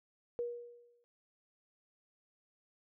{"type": "tone with exponential decay", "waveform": "sine", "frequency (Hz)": 478.1, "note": "A#4", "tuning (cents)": 44, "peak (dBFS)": -32, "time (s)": [0.39, 1.04], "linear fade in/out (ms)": 0, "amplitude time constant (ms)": 140, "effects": []}